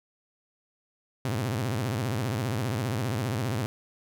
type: tone with vibrato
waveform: sawtooth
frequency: 116.54 Hz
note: A#2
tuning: in tune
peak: -23 dBFS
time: 1.25-3.66 s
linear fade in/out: 0 ms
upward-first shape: sine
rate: 15 Hz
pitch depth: 270 cents each way
effects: none